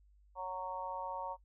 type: harmonic tone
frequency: 185 Hz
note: F#3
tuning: in tune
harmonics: 3 / 4 / 5 / 6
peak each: -45 / -47 / -40 / -47 dBFS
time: 0.35-1.37 s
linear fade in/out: 50 ms
effects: noise-tail reverb RT60 0.1 s tail -22 dB re dry + added 50 Hz sine -62 dBFS peak until 1.44 s